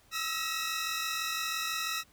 15% pulse tone cluster, 1283 / 1329 / 1906 Hz, E6 / E6 / A#6, -47 / +14 / +38 cents, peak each -30 dBFS, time 0.11-2.04 s, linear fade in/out 50 ms, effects pink hiss -63 dBFS RMS until 2.12 s

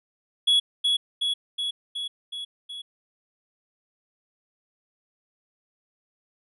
triangle tone with echo, 3365 Hz, G#7, 22 cents sharp, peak -15 dBFS, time 0.47-0.6 s, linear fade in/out 10 ms, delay 370 ms, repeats 6, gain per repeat -3 dB, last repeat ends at 2.82 s, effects resampled to 32000 Hz

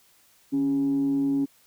sine tone with frequency modulation, 277.2 Hz, C#4, in tune, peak -20 dBFS, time 0.52-1.46 s, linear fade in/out 20 ms, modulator 127 Hz, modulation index 0.24, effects tanh soft clip ceiling -17 dBFS + white hiss -60 dBFS RMS until 1.66 s

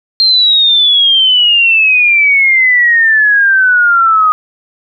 sine exponential sweep, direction down, 4200 to 1242 Hz, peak -5 dBFS, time 0.2-4.32 s, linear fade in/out 0 ms, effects none

